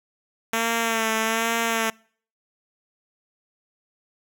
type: tone with vibrato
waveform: 5% pulse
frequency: 225.7 Hz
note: A3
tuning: 44 cents sharp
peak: -10 dBFS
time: 0.53-1.9 s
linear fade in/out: 2 ms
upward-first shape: sine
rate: 1.2 Hz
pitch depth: 35 cents each way
effects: noise-tail reverb RT60 0.5 s tail -26 dB re dry